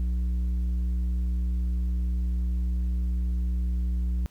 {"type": "tone with tanh clipping", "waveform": "sine", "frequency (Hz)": 60.6, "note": "B1", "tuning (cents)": -32, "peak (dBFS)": -25, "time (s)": [0, 4.26], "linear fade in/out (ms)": 0, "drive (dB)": 7, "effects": ["pink hiss -61 dBFS RMS until 4.3 s"]}